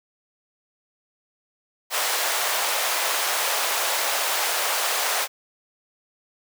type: high-pass noise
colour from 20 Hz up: pink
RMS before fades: -24 dBFS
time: 1.9-5.28 s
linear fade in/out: 50 ms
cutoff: 580 Hz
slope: 24 dB/octave
effects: none